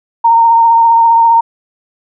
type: tone with vibrato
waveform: sine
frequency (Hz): 921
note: A#5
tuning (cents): -21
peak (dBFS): -4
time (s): 0.24-1.41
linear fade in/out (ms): 10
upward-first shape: triangle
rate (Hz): 15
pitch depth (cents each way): 23
effects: none